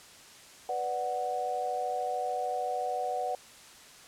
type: chord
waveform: sine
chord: B minor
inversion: none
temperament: equal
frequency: 493.9 / 587.3 / 740 Hz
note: B4 / D5 / F#5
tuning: 0 / 0 / 0 cents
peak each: -36 / -37 / -31 dBFS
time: 0.69-3.35 s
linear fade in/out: 2 ms
effects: white hiss -52 dBFS RMS until 4.07 s + low-pass 9000 Hz 12 dB/octave